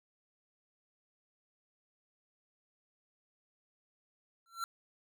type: tone with exponential growth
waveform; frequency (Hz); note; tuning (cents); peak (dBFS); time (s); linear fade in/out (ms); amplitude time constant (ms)
square; 1355; E6; +47; -32; 4.46-4.64; 1; 38
effects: none